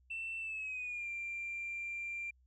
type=tone with pitch glide; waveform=sine; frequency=2679 to 2373 Hz; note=E7 to D7; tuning=+27 to +17 cents; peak=-37 dBFS; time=0.1-2.31 s; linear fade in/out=10 ms; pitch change=-210 cents; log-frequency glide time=0.39-1.09 s; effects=tanh soft clip ceiling -34 dBFS + added 63 Hz sine -65 dBFS peak until 2.46 s